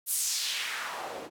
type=noise with band-pass filter sweep; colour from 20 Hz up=white; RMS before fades=-33 dBFS; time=0.06-1.3 s; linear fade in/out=50 ms; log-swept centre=12000 to 360 Hz; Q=1.7; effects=none

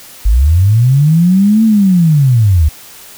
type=linear two-way sweep; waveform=sine; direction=up then down; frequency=46.25 to 225.7 to 70 Hz; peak=-5 dBFS; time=0.25-2.69 s; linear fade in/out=10 ms; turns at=1.64 s; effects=white hiss -35 dBFS RMS until 3.17 s

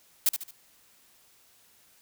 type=noise with echo; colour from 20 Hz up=blue; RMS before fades=-22 dBFS; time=0.26-0.29 s; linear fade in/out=2 ms; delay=73 ms; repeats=3; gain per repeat=-8 dB; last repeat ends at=0.509 s; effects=white hiss -61 dBFS RMS until 2.01 s

